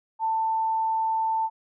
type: tone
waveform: sine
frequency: 890 Hz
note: A5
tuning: 20 cents sharp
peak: -22 dBFS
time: 0.19-1.5 s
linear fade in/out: 50 ms
effects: none